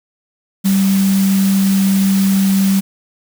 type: tone in noise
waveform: sine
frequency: 194.2 Hz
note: G3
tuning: 16 cents flat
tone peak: -10 dBFS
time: 0.64-2.81 s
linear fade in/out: 20 ms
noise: white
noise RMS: -25 dBFS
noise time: 0.64-2.81 s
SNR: +12 dB
effects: none